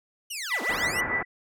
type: linear two-way sweep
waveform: 15% pulse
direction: down then up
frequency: 3025 to 207.7 to 3025 Hz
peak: -25 dBFS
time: 0.3-1.01 s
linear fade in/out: 10 ms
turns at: 0.62 s
type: tone with tremolo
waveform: sine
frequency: 1975.5 Hz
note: B6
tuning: in tune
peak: -22 dBFS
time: 0.5-1.25 s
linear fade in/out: 20 ms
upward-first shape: triangle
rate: 6.5 Hz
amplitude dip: 95%
type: low-pass noise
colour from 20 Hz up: white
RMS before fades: -32 dBFS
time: 0.69-1.23 s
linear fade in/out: 5 ms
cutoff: 1900 Hz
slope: 48 dB/octave
effects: none